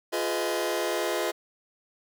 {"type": "chord", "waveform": "sawtooth", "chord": "F half-diminished seventh", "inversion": "none", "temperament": "just", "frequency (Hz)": [349.2, 419.1, 502.9, 628.6], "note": ["F4", "Ab4", "Cb5", "Eb5"], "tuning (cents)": [0, 16, 31, 18], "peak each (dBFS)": [-27, -28, -29, -27], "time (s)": [0.12, 1.32], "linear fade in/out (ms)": 20, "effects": []}